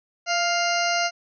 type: harmonic tone with a mistuned harmonic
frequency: 700 Hz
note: F5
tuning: 4 cents sharp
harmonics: 1 / 2 / 3 / 4 / 6 / 7 / 8 / 9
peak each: -24 / -27 / -29 / -30 / -32 / -32 / -33 / -34 dBFS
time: 0.26-1.11 s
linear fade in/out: 50 ms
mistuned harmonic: 1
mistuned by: -28 cents
effects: none